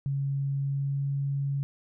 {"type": "tone with pitch glide", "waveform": "sine", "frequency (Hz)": [138.59, 139.47], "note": ["C#3", "C#3"], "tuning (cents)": [0, 11], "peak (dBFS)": -26, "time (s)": [0.06, 1.63], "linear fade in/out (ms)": 0, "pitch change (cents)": 11, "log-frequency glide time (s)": [0.54, 1.1], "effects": []}